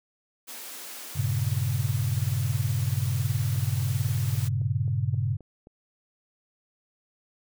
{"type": "high-pass noise", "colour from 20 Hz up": "white", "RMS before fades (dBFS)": -40, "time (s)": [0.47, 4.49], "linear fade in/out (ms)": 20, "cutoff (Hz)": 210, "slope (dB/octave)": 48}
{"type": "chord", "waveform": "sine", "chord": "G diminished", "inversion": "none", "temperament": "equal with one note detuned", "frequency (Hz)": [98, 116.54, 137.87], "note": ["G2", "Bb2", "Db3"], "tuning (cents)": [0, 0, -9], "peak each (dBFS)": -28, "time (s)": [1.15, 5.37], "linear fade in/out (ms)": 20}
{"type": "click train", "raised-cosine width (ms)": 2, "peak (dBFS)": -35, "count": 9, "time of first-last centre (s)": [3.56, 5.671], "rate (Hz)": 3.79}
{"effects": []}